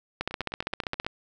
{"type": "two click trains", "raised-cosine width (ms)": 0.3, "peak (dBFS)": [-24, -12], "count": [8, 14], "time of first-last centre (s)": [[0.31, 1.047], [0.21, 1.065]], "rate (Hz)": [9.5, 15.2], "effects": []}